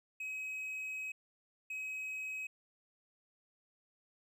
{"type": "tone bursts at uneven times", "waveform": "triangle", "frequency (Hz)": 2543, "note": "D#7", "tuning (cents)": 37, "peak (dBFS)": -37, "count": 2, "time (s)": [[0.2, 1.12], [1.7, 2.47]], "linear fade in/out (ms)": 5, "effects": []}